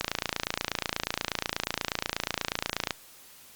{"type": "click train", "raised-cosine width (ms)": 0.2, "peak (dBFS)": -9, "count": 83, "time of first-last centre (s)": [0.01, 2.908], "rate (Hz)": 28.3, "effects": ["white hiss -52 dBFS RMS until 3.55 s", "Opus 48 kbps"]}